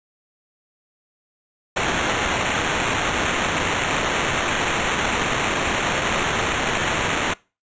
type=noise with sample-and-hold; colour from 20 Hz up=blue; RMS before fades=-22 dBFS; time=1.76-7.34 s; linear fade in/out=10 ms; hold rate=4900 Hz; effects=noise-tail reverb RT60 0.3 s tail -23 dB re dry + resampled to 16000 Hz